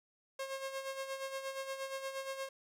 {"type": "tone with tremolo", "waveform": "sawtooth", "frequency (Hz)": 538, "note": "C5", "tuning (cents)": 48, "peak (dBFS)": -33, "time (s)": [0.39, 2.49], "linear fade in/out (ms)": 5, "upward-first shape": "sine", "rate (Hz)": 8.5, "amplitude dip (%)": 60, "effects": ["low-pass 12000 Hz 12 dB/octave", "11-bit"]}